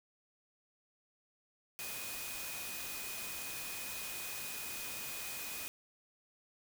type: tone in noise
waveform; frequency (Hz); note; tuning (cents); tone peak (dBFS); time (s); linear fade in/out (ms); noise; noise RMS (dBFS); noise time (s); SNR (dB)
sine; 2489; D#7; 0; -48; 1.79-5.68; 0; white; -43; 1.79-5.68; -8
effects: none